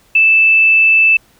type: tone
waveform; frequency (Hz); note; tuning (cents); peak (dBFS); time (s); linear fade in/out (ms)
sine; 2637; E7; 0; -6; 0.15-1.17; 5
effects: pink hiss -51 dBFS RMS until 1.39 s